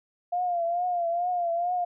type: tone with vibrato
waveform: sine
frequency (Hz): 698.5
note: F5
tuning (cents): 0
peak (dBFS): -24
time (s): 0.32-1.85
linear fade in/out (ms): 10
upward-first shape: triangle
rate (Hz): 2.3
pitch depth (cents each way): 74
effects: none